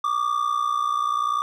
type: ring-modulated tone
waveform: triangle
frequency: 1179 Hz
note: D6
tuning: 6 cents sharp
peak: -16 dBFS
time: 0.04-1.42 s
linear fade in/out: 0 ms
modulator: 30.2 Hz
effects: none